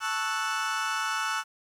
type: chord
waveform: 35% pulse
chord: F# minor seventh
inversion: first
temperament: equal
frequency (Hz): 880 / 1108.7 / 1318.5 / 1480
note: A5 / C#6 / E6 / F#6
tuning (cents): 0 / 0 / 0 / 0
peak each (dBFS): -33 / -34 / -30 / -30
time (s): 0-1.44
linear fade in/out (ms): 50
effects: low-pass 9000 Hz 12 dB/octave + 10-bit